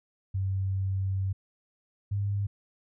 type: tone pair in turn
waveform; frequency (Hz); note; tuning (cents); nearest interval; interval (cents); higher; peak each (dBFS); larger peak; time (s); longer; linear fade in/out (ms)
sine; 96 / 100.74; G2 / G2; -36 / +48; minor second; 84; second; -26; neither; 0.34-1.33 / 2.11-2.47; first; 10
effects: none